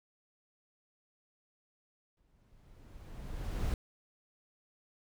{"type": "noise with exponential growth", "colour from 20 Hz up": "brown", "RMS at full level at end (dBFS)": -31, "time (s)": [2.17, 3.74], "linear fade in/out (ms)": 2, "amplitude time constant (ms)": 340, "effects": []}